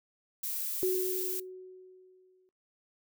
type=noise; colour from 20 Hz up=violet; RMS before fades=-35 dBFS; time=0.43-1.4 s; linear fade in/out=5 ms
type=tone with exponential decay; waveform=sine; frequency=371 Hz; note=F#4; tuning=5 cents sharp; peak=-25 dBFS; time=0.83-2.49 s; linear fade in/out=0 ms; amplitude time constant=360 ms
effects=noise-tail reverb RT60 0.2 s tail -23 dB re dry